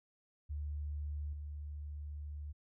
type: tone with level steps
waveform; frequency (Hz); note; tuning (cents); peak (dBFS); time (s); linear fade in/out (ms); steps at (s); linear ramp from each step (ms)
sine; 73.8; D2; +9; -37 / -41; 0.49-2.53; 20; 1.33; 2
effects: none